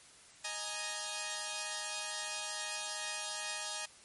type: chord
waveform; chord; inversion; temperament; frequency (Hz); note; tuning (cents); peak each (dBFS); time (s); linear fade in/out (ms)
5% pulse; D# suspended fourth; none; equal; 622.3 / 830.6 / 932.3; D#5 / G#5 / A#5; 0 / 0 / 0; -31 / -29 / -31; 0.44-3.86; 10
effects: white hiss -58 dBFS RMS until 4.04 s + MP3 48 kbps